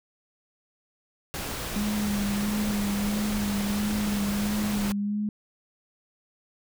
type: noise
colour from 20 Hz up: pink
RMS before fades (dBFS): -33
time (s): 1.34-4.92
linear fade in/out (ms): 0
type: tone with vibrato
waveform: sine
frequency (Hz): 206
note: G#3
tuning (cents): -14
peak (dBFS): -25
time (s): 1.76-5.29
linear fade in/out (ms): 2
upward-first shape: sine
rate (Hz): 1.5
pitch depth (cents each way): 32
effects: none